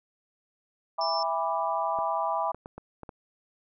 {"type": "chord", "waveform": "sine", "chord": "E dominant seventh", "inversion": "none", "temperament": "equal with one note detuned", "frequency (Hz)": [659.3, 811.2, 987.8, 1174.7], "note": ["E5", "G#5", "B5", "D6"], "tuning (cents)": [0, -41, 0, 0], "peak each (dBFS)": [-31, -31, -30, -33], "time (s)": [0.98, 2.52], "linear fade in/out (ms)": 10}
{"type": "tone", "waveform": "sine", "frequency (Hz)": 5320, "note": "E8", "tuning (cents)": 15, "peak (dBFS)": -31, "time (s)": [1.01, 1.23], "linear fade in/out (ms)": 2}
{"type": "clicks", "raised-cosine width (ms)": 1, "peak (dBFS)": -26, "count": 6, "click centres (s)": [1.988, 2.546, 2.659, 2.78, 3.033, 3.092]}
{"effects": []}